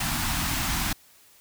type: band-stop noise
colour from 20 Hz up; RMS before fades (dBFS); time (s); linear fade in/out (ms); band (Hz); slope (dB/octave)
pink; -27; 0-0.93; 5; 310 to 710; 48
effects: white hiss -56 dBFS RMS until 1.4 s